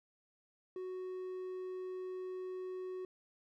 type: tone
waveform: triangle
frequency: 370 Hz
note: F#4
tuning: in tune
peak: -38 dBFS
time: 0.76-3.05 s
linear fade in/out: 2 ms
effects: none